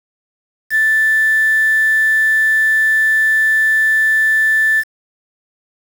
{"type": "tone with quantisation", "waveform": "sine", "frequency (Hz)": 1760, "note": "A6", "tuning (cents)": 0, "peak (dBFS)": -10, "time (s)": [0.7, 4.84], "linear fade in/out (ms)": 50, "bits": 5, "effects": []}